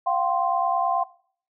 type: chord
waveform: sine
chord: F suspended second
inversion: none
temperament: equal with one note detuned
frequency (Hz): 698.5 / 767.9 / 1046.5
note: F5 / G5 / C6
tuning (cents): 0 / -36 / 0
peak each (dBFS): -24 / -24 / -25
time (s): 0.06-1.04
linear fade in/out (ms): 10
effects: noise-tail reverb RT60 0.5 s tail -20 dB re dry